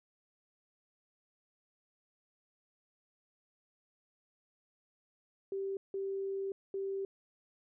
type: tone bursts at uneven times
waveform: sine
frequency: 390.1 Hz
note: G4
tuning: 8 cents flat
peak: -34 dBFS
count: 3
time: 5.52-5.77 / 5.94-6.52 / 6.74-7.05 s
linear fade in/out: 2 ms
effects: none